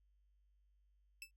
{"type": "tone with exponential decay", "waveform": "sawtooth", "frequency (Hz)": 2637, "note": "E7", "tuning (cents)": 0, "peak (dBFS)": -40, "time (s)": [1.22, 1.31], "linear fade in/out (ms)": 1, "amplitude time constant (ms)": 19, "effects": ["added 50 Hz sine -70 dBFS peak until 1.36 s"]}